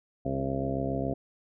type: harmonic tone with a mistuned harmonic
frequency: 67.3 Hz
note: C2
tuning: 49 cents sharp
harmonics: 1 / 2 / 3 / 4 / 5 / 6 / 7 / 8 / 9 / 10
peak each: -39 / -34 / -39 / -33 / -44 / -37 / -41 / -37 / -44 / -35 dBFS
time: 0.25-1.14 s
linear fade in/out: 5 ms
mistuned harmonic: 5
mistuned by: +19 cents
effects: none